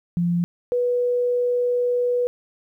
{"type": "tone pair in turn", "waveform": "sine", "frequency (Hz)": [173.1, 489.6], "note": ["F3", "B4"], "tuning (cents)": [-15, -15], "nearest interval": "octave + tritone", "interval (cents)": 1800, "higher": "second", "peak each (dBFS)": [-18, -18], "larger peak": "neither", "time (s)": [[0.17, 0.44], [0.72, 2.27]], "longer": "second", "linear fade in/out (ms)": 0, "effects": ["10-bit"]}